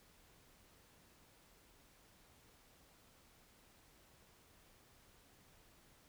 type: silence
effects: pink hiss -67 dBFS RMS until 6.08 s